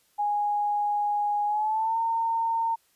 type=tone with pitch glide; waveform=sine; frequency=827 to 912.3 Hz; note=G#5 to A#5; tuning=-8 to -38 cents; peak=-23 dBFS; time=0.18-2.76 s; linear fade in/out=20 ms; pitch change=+170 cents; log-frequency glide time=1.46-1.98 s; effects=white hiss -66 dBFS RMS until 2.95 s + resampled to 32000 Hz